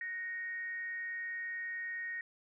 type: tone with frequency modulation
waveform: sine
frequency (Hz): 1864.7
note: A#6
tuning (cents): 0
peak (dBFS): -37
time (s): 0.01-2.21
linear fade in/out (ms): 2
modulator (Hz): 372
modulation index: 0.28
effects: none